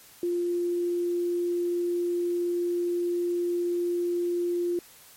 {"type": "tone", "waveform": "sine", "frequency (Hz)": 349.2, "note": "F4", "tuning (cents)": 0, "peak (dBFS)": -24, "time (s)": [0.23, 4.79], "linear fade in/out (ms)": 2, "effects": ["white hiss -52 dBFS RMS until 5.16 s", "MP3 64 kbps"]}